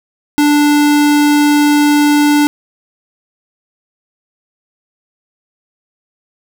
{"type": "tone", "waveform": "square", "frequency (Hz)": 293.7, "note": "D4", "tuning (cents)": 0, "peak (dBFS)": -8, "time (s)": [0.38, 2.47], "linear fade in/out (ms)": 0, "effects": []}